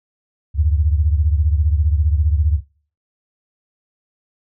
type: beating tone pair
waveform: sine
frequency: 73.42 / 88.42 Hz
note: D2 / F2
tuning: 0 / +22 cents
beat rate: 15 Hz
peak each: -14 / -19 dBFS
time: 0.54-2.61 s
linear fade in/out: 50 ms
effects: noise-tail reverb RT60 0.4 s tail -18 dB re dry